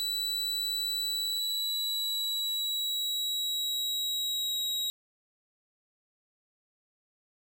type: tone with pitch glide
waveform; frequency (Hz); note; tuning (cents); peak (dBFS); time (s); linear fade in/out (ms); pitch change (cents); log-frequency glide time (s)
40% pulse; 3951 to 3830; B7 to A#7; 0 to +46; -28; 0-4.9; 0; -54; 1.05-4.57
effects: none